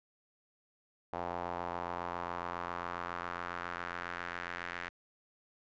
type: tone with band-pass filter sweep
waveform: sawtooth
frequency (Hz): 87.31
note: F2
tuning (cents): 0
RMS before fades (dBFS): -40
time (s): 1.13-4.89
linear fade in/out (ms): 0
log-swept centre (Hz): 800 to 1800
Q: 2.2
effects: resampled to 16000 Hz